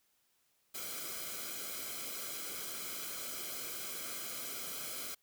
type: noise with comb filter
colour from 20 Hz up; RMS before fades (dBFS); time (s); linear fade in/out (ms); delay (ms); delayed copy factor
white; -42; 0.74-5.15; 10; 1.1; -0.75
effects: white hiss -75 dBFS RMS until 5.22 s